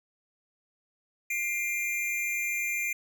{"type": "tone pair together", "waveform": "square", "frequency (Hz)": [2100, 2392], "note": ["C7", "D7"], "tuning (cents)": [6, 31], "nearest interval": "major second", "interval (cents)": 225, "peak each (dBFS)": [-35, -30], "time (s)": [1.3, 2.93], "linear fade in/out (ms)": 5, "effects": []}